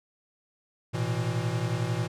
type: chord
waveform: square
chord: A suspended second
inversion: none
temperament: equal with one note detuned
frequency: 112.31 / 123.47 / 164.81 Hz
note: A2 / B2 / E3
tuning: +36 / 0 / 0 cents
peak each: -31 / -31 / -34 dBFS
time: 0.93-2.08 s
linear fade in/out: 20 ms
effects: low-pass 9000 Hz 12 dB/octave